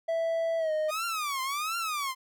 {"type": "tone with pitch glide", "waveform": "triangle", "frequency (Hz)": [659.3, 618.7], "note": ["E5", "D#5"], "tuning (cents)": [0, -10], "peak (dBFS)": -24, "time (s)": [0.08, 0.91], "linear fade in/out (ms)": 10, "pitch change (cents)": -110, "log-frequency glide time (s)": [0.58, 0.72]}
{"type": "tone with vibrato", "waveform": "sawtooth", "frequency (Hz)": 1200, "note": "D6", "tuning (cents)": 37, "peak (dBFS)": -26, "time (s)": [0.88, 2.15], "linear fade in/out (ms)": 50, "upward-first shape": "triangle", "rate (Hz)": 1.4, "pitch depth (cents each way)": 260}
{"effects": []}